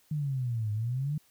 sine exponential two-way sweep, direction down then up, 155.56 to 103.83 to 155.56 Hz, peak -28 dBFS, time 0.11-1.18 s, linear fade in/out 5 ms, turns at 0.72 s, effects white hiss -65 dBFS RMS until 1.3 s

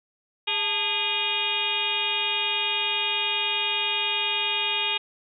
harmonic tone with a mistuned harmonic, 410 Hz, G#4, 22 cents flat, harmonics 1 / 2 / 3 / 4 / 5 / 6 / 7 / 8 / 9, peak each -39 / -33 / -40 / -40 / -39 / -28 / -29 / -30 / -31 dBFS, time 0.47-4.98 s, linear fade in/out 10 ms, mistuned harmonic 2, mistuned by +120 cents, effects none

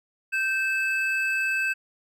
triangle tone pair together, 1559 / 2611 Hz, G6 / E7, -10 / -17 cents, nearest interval major sixth, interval 893 cents, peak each -24 dBFS, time 0.32-1.74 s, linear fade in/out 20 ms, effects none

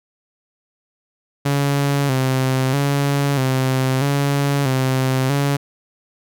sawtooth tone with vibrato, 136 Hz, C#3, 33 cents flat, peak -12 dBFS, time 1.45-5.57 s, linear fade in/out 10 ms, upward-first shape square, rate 0.78 Hz, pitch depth 64 cents each way, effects none

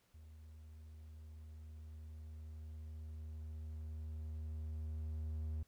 triangle tone with level ramp, 77.78 Hz, D#2, in tune, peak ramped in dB -52 to -36 dBFS, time 0.14-5.63 s, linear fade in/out 5 ms, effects pink hiss -75 dBFS RMS until 5.67 s

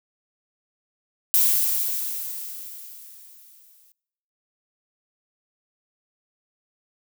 violet noise with exponential decay, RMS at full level -17 dBFS, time 1.34-3.92 s, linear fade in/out 0 ms, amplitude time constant 560 ms, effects noise-tail reverb RT60 0.9 s tail -25 dB re dry

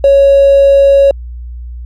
triangle tone with hard clipping, 554.4 Hz, C#5, in tune, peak -3 dBFS, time 0.04-1.11 s, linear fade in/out 2 ms, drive 3 dB, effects added 60 Hz sine -22 dBFS peak until 1.85 s

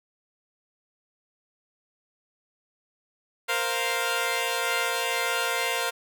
10% pulse chord, Bb suspended second, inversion none, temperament equal, 466.2 / 523.3 / 698.5 Hz, Bb4 / C5 / F5, 0 / 0 / 0 cents, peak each -21 dBFS, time 3.48-5.91 s, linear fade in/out 20 ms, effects none

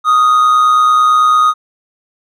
triangle tone with amplitude modulation, 1244.5 Hz, D#6, in tune, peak -3 dBFS, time 0.04-1.54 s, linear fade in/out 50 ms, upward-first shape sine, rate 129 Hz, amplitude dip 40%, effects none

